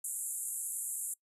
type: band-pass noise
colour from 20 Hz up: white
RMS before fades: -38 dBFS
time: 0.04-1.14 s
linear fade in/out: 5 ms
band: 7200 to 12000 Hz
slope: 96 dB/octave
effects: noise-tail reverb RT60 0.1 s tail -23 dB re dry